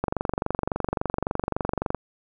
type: click train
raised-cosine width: 1 ms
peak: -10 dBFS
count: 46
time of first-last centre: 0.04-1.947 s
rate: 23.6 Hz
effects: none